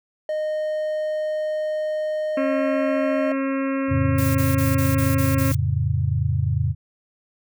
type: tone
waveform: triangle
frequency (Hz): 616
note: D#5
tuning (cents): -17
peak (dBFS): -20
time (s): 0.29-3.32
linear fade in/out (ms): 2
type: harmonic tone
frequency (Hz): 270.7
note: C#4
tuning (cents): -41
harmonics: 1 / 2 / 4 / 5 / 6 / 7 / 8 / 9 / 10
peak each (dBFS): -22 / -28 / -34 / -36 / -38 / -39 / -40 / -41 / -42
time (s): 2.37-5.52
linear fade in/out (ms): 5
type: chord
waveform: sine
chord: F augmented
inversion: none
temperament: equal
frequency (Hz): 87.31 / 110 / 138.59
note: F2 / A2 / C#3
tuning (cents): 0 / 0 / 0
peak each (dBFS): -23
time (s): 3.88-6.75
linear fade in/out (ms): 50
type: noise bursts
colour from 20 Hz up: blue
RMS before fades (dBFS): -31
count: 7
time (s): 4.18-5.55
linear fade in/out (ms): 5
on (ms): 170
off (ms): 30
effects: none